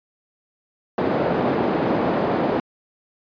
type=band-pass noise; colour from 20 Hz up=white; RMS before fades=-21 dBFS; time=0.98-2.6 s; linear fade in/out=2 ms; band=180 to 550 Hz; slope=12 dB/octave; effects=resampled to 11025 Hz

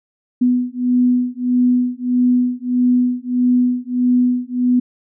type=beating tone pair; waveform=sine; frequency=247.2 / 248.8 Hz; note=B3 / B3; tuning=+2 / +13 cents; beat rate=1.6 Hz; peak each=-16 dBFS; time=0.41-4.8 s; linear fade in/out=10 ms; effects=none

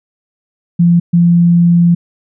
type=tone bursts at uneven times; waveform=sine; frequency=172 Hz; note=F3; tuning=26 cents flat; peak=-5 dBFS; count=2; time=0.79-1 / 1.13-1.95 s; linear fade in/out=10 ms; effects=none

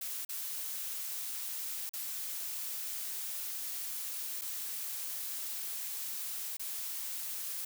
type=noise with dropouts; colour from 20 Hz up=blue; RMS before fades=-39 dBFS; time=0.01-7.65 s; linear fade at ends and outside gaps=5 ms; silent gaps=0.25-0.29 / 1.894-1.935 / 4.413-4.417 / 6.57-6.595 s; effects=none

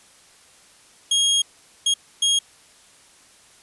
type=tone bursts at uneven times; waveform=sawtooth; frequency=3268 Hz; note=G#7; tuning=29 cents flat; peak=-13 dBFS; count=3; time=1.11-1.42 / 1.86-1.94 / 2.22-2.39 s; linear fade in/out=5 ms; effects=white hiss -52 dBFS RMS until 3.62 s + resampled to 24000 Hz

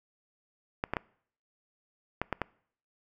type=clicks; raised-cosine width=0.5 ms; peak=-14 dBFS; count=6; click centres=0.839 / 0.936 / 0.968 / 2.216 / 2.327 / 2.417 s; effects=noise-tail reverb RT60 0.6 s tail -24 dB re dry

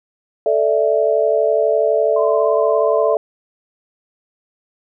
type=chord; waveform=sine; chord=A suspended fourth; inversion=none; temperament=equal; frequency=440 / 587.3 / 659.3 Hz; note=A4 / D5 / E5; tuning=0 / 0 / 0 cents; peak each=-17 dBFS; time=0.46-3.17 s; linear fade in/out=2 ms
type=tone with vibrato; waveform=sine; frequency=1034 Hz; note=C6; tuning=21 cents flat; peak=-23 dBFS; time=2.16-3.15 s; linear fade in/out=5 ms; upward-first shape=triangle; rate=17 Hz; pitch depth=36 cents each way
effects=none

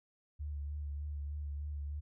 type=tone with vibrato; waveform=sine; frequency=73 Hz; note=D2; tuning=10 cents flat; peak=-37 dBFS; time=0.39-2.01 s; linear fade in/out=20 ms; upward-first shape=sine; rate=3.3 Hz; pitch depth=31 cents each way; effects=none

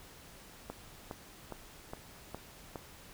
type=click train; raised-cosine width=1 ms; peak=-26 dBFS; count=6; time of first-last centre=0.7-2.758 s; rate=2.43 Hz; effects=pink hiss -54 dBFS RMS until 3.13 s

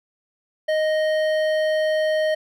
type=tone with hard clipping; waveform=triangle; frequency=622 Hz; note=D#5; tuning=1 cent flat; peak=-20 dBFS; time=0.68-2.35 s; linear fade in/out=10 ms; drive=15 dB; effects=none

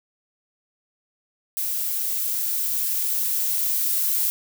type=noise with level ramp; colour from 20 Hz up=violet; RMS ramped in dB=-26 to -22 dBFS; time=1.57-4.3 s; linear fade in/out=0 ms; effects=none

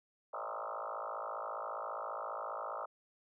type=tone with frequency modulation; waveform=sine; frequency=932.3 Hz; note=A#5; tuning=in tune; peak=-38 dBFS; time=0.33-2.86 s; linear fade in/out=10 ms; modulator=54.8 Hz; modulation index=7.3; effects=none

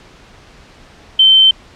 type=tone; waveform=sine; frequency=3097 Hz; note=G7; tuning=22 cents flat; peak=-4 dBFS; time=1.19-1.51 s; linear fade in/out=5 ms; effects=pink hiss -42 dBFS RMS until 1.75 s + low-pass 5000 Hz 12 dB/octave

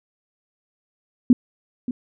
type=tone with echo; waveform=sine; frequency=247.3 Hz; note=B3; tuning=3 cents sharp; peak=-8 dBFS; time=1.3-1.33 s; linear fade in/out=2 ms; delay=580 ms; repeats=1; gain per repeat=-14 dB; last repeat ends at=1.91 s; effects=none

